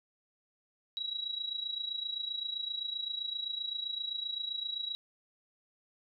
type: tone with amplitude modulation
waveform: sine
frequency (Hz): 3878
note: B7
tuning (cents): -32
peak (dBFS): -31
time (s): 0.97-4.95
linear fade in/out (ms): 0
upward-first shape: sine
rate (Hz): 27.7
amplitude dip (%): 75
effects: none